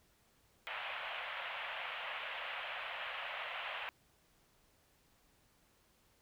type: band-pass noise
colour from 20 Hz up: white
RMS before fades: -43 dBFS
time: 0.67-3.89 s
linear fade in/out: 0 ms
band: 550 to 3100 Hz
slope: 48 dB/octave
effects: pink hiss -71 dBFS RMS until 6.21 s